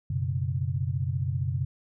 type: chord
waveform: sine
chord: F# suspended fourth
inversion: none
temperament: equal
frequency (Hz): 92.5 / 123.47 / 138.59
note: F#2 / B2 / C#3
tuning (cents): 0 / 0 / 0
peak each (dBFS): -30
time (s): 0.1-1.65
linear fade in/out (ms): 5
effects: none